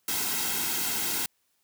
white noise with comb filter, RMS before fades -29 dBFS, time 0.08-1.26 s, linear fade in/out 2 ms, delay 1.7 ms, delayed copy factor -0.7, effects white hiss -72 dBFS RMS until 1.63 s + high-pass 60 Hz 12 dB/octave

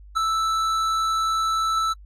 triangle tone with tanh clipping, 1318.5 Hz, E6, in tune, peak -22 dBFS, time 0.15-1.94 s, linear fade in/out 20 ms, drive 16 dB, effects added 50 Hz sine -42 dBFS peak until 2.05 s + AAC 48 kbps

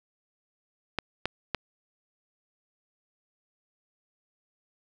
clicks, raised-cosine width 0.3 ms, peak -11 dBFS, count 3, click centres 0.987 / 1.256 / 1.547 s, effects none

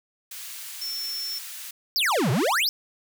white high-pass noise, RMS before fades -38 dBFS, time 0.31-1.71 s, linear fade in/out 5 ms, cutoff 1600 Hz, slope 12 dB/octave
sine tone, 5400 Hz, E8, 41 cents sharp, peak -29 dBFS, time 0.81-1.39 s, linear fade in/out 10 ms
square exponential two-way sweep, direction down then up, 5610 to 113.1 to 5610 Hz, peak -21 dBFS, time 1.96-2.69 s, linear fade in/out 0 ms, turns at 2.31 s
effects none

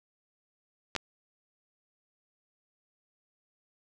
clicks, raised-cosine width 0.2 ms, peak -14 dBFS, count 2, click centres 0.952 / 0.963 s, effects none

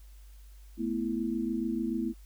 sine chord, A suspended second, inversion none, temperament equal, 220 / 246.9 / 329.6 Hz, A3 / B3 / E4, 0 / 0 / 0 cents, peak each -33 dBFS, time 0.77-2.14 s, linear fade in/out 50 ms, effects added 50 Hz sine -48 dBFS peak until 2.25 s + white hiss -64 dBFS RMS until 2.25 s

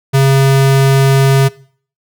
square tone, 135.8 Hz, C#3, 35 cents flat, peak -7 dBFS, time 0.13-1.49 s, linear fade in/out 20 ms, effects noise-tail reverb RT60 0.5 s tail -21 dB re dry

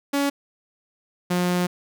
sawtooth tone pair in turn, 281.7 / 178.38 Hz, C#4 / F3, +28 / +37 cents, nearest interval minor sixth, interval 791 cents, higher first, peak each -16 dBFS, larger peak neither, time 0.13-0.3 / 1.3-1.67 s, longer second, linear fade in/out 10 ms, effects none

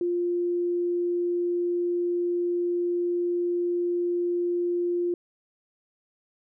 sine tone, 350 Hz, F4, 4 cents sharp, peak -23 dBFS, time 0.01-5.14 s, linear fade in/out 2 ms, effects none

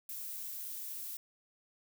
violet noise with amplitude modulation, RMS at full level -41 dBFS, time 0.09-1.17 s, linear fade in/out 2 ms, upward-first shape sine, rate 228 Hz, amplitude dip 30%, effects none

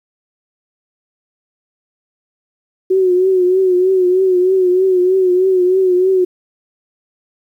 sine tone with vibrato, 370 Hz, F#4, in tune, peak -9 dBFS, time 2.9-6.25 s, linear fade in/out 10 ms, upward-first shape triangle, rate 3.2 Hz, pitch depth 66 cents each way, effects 8-bit

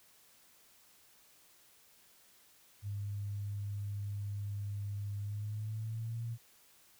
sine tone with pitch glide, 101.6 to 116.04 Hz, G#2 to A#2, -38 to -7 cents, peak -36 dBFS, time 2.82-6.38 s, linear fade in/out 50 ms, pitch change +231 cents, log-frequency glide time 5.2-6.22 s, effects white hiss -64 dBFS RMS until 6.99 s

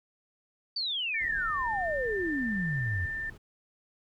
sine exponential sweep, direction down, 4662 to 82.41 Hz, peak -29 dBFS, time 0.76-3.06 s, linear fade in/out 5 ms
sine tone with pitch glide, 1800 to 1788.6 Hz, A6 to A6, +39 to +28 cents, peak -32 dBFS, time 1.14-3.3 s, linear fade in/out 5 ms, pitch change -11 cents, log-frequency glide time 2-2.06 s
brown noise, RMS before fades -46 dBFS, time 1.2-3.38 s, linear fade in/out 10 ms
effects none

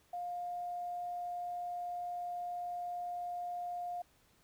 sine tone with quantisation, 707 Hz, F5, 21 cents sharp, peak -37 dBFS, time 0.13-4.02 s, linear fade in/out 5 ms, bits 11, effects pink hiss -69 dBFS RMS until 4.43 s

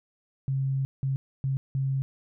sine tone bursts at uneven times, 134.9 Hz, C#3, 47 cents flat, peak -24 dBFS, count 4, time 0.48-0.85 / 1.03-1.16 / 1.44-1.57 / 1.75-2.02 s, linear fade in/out 0 ms, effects none

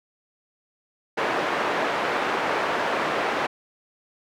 pink band-pass noise, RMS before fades -25 dBFS, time 1.17-3.47 s, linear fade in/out 10 ms, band 450 to 1900 Hz, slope 12 dB/octave, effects none

